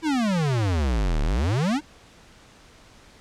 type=exponential two-way sweep; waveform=square; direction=down then up; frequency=335.2 to 34.65 to 321.7 Hz; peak=-21 dBFS; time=0.02-1.81 s; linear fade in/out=50 ms; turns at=1.22 s; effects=pink hiss -51 dBFS RMS until 3.2 s + low-pass 7000 Hz 12 dB/octave